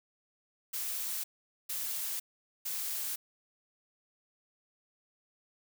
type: noise bursts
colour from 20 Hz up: blue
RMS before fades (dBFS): -36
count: 3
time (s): 0.73-3.16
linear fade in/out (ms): 10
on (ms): 510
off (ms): 450
effects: none